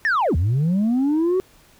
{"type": "linear two-way sweep", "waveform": "sine", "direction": "down then up", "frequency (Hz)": [1864.7, 73.8, 381.9], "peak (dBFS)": -14, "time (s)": [0.05, 1.4], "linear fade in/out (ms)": 0, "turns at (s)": 0.36, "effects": ["tanh soft clip ceiling -15 dBFS", "pink hiss -53 dBFS RMS until 1.79 s"]}